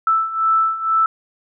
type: beating tone pair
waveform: sine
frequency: 1318.5 / 1320.6 Hz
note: E6 / E6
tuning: 0 / +3 cents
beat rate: 2.1 Hz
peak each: -20 / -16 dBFS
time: 0.07-1.06 s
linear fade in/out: 2 ms
effects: none